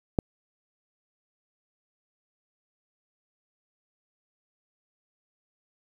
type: click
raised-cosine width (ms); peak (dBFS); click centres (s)
2; -9; 0.188
effects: 8-bit